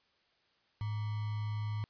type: tone with sample-and-hold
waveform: sine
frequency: 106.2 Hz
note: G#2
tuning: 39 cents sharp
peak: -33 dBFS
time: 0.81-1.84 s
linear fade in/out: 0 ms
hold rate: 1050 Hz
effects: white hiss -72 dBFS RMS until 1.89 s + resampled to 11025 Hz

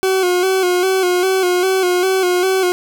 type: tone with vibrato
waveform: 40% pulse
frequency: 369 Hz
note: F#4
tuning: 5 cents flat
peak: -12 dBFS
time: 0.03-2.72 s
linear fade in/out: 0 ms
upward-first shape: square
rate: 2.5 Hz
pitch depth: 48 cents each way
effects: none

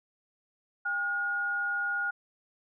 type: tone pair together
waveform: sine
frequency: 804.2 / 1433 Hz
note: G5 / F6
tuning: +44 / +44 cents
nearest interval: minor seventh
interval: 1000 cents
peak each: -39 / -28 dBFS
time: 0.85-2.11 s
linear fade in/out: 10 ms
effects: none

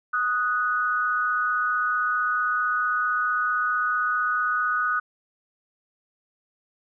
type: tone pair together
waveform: sine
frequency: 1244.5 / 1480 Hz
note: D#6 / F#6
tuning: 0 / 0 cents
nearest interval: minor third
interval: 300 cents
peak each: -24 dBFS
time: 0.13-5 s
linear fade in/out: 10 ms
effects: none

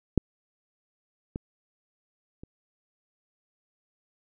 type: clicks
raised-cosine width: 3 ms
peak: -7 / -19 / -29 dBFS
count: 3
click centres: 0.177 / 1.359 / 2.435 s
effects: none

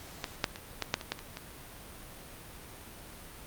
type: clicks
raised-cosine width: 0.2 ms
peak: -15 / -8 / -23 / -13 / -8 / -22 / -13 / -25 / -21 dBFS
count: 9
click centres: 0.242 / 0.442 / 0.559 / 0.823 / 0.941 / 1.012 / 1.12 / 1.191 / 1.371 s
effects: pink hiss -48 dBFS RMS until 3.46 s + Opus 48 kbps

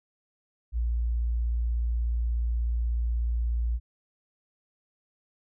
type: tone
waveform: sine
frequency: 58.27 Hz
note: A#1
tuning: in tune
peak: -24 dBFS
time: 0.72-3.8 s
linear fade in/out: 50 ms
effects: none

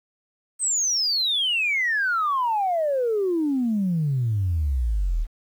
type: exponential sweep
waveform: sine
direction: down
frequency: 8480 to 36.08 Hz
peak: -19 dBFS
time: 0.59-5.27 s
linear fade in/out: 50 ms
effects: tanh soft clip ceiling -16 dBFS + 9-bit

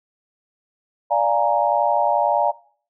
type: chord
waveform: sine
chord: Bb dominant seventh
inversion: first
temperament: equal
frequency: 587.3 / 698.5 / 830.6 / 932.3 Hz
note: D5 / F5 / Ab5 / Bb5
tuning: 0 / 0 / 0 / 0 cents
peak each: -21 dBFS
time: 1.1-2.52 s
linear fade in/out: 20 ms
effects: noise-tail reverb RT60 0.5 s tail -21 dB re dry

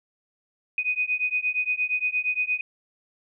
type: beating tone pair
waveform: sine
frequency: 2489 / 2497.6 Hz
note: D#7 / D#7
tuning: 0 / +6 cents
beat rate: 8.6 Hz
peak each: -26 dBFS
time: 0.78-2.61 s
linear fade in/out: 2 ms
effects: none

